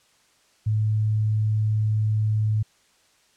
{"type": "tone", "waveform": "sine", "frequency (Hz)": 107.7, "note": "A2", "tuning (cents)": -37, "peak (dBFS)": -19, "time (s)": [0.66, 2.63], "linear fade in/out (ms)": 10, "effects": ["white hiss -61 dBFS RMS until 3.36 s", "low-pass 8000 Hz 12 dB/octave"]}